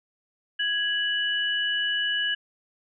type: tone pair together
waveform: sine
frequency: 1661.2 / 2953 Hz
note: G#6 / F#7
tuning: 0 / -4 cents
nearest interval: minor seventh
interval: 996 cents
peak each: -26 dBFS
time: 0.59-2.35 s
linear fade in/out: 10 ms
effects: none